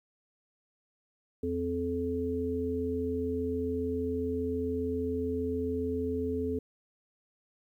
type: harmonic tone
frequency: 86.5 Hz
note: F2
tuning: 16 cents flat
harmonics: 1 / 3 / 5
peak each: -37 / -33 / -32 dBFS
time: 1.43-6.59 s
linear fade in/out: 5 ms
effects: 11-bit